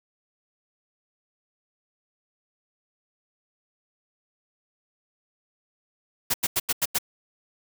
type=noise bursts; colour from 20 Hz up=white; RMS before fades=-23 dBFS; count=6; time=6.3-6.986 s; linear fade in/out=10 ms; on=41 ms; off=88 ms; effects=none